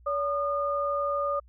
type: tone pair together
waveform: sine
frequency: 570 / 1217.9 Hz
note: C#5 / D#6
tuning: +48 / -37 cents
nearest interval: octave + minor second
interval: 1315 cents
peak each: -28 dBFS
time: 0.06-1.4 s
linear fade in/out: 10 ms
effects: added 60 Hz sine -52 dBFS peak until 1.48 s